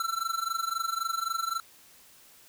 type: tone with amplitude modulation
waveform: square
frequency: 1345 Hz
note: E6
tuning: 34 cents sharp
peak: -26 dBFS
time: 0-1.6 s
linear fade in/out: 2 ms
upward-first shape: sine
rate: 23.8 Hz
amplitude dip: 85%
effects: white hiss -56 dBFS RMS until 2.48 s